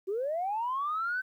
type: linear sweep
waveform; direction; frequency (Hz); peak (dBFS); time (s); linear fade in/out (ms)
sine; up; 365 to 1546; -28; 0.07-1.22; 20
effects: tanh soft clip ceiling -24 dBFS + 11-bit